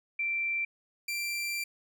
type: tone pair in turn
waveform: sine / sawtooth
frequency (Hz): 2349 / 2357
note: D7 / D7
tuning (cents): 0 / +6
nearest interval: unison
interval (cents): 6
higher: second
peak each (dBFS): -28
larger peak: neither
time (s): 0.19-0.65 / 1.08-1.64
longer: second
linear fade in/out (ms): 5
effects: none